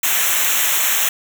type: noise with comb filter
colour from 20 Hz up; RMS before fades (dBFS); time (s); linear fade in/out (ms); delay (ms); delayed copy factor
white; -17; 0.03-1.09; 5; 0.21; -0.95
effects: none